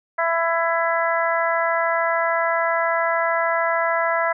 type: harmonic tone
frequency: 333.2 Hz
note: E4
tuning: 19 cents sharp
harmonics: 2 / 3 / 4 / 5 / 6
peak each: -22 / -24 / -25 / -26 / -27 dBFS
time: 0.18-4.33 s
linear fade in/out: 10 ms
effects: none